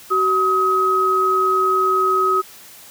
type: tone pair together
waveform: sine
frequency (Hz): 377.7 / 1268.1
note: F#4 / D#6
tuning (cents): +36 / +33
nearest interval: octave + major sixth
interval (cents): 2097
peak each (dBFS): -20 / -15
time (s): 0.1-2.42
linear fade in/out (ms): 20
effects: white hiss -42 dBFS RMS until 2.9 s + high-pass 80 Hz 12 dB/octave